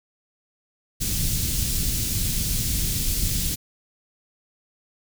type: band-stop noise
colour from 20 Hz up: pink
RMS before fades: -24 dBFS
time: 1-3.56 s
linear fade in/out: 20 ms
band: 160 to 4800 Hz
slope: 12 dB/octave
effects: none